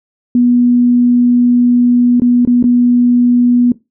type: tone with dropouts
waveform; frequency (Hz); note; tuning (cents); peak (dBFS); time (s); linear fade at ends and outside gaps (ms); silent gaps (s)
sine; 243.6; B3; -24; -6; 0.35-3.72; 2; 2.199-2.219 / 2.451-2.474 / 2.627-2.64
effects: noise-tail reverb RT60 0.2 s tail -18 dB re dry